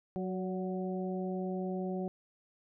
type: harmonic tone with a mistuned harmonic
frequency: 185.2 Hz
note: F#3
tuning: 2 cents sharp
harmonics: 1 / 2 / 3 / 4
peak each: -35 / -38 / -43 / -44 dBFS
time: 0.16-2.08 s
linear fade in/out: 0 ms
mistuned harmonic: 3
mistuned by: +32 cents
effects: none